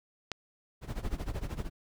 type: click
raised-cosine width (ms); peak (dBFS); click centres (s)
0.2; -16; 0.317
type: noise with tremolo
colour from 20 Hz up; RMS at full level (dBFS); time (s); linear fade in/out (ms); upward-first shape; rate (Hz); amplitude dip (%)
brown; -32; 0.81-1.7; 50; sine; 13; 85
effects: none